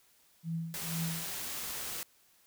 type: tone with tremolo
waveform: sine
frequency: 164.81 Hz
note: E3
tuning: in tune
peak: -31 dBFS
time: 0.43-1.32 s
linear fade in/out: 50 ms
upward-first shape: triangle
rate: 2.1 Hz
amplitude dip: 100%
type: noise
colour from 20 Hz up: white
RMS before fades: -39 dBFS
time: 0.74-2.03 s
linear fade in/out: 0 ms
effects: white hiss -66 dBFS RMS until 2.46 s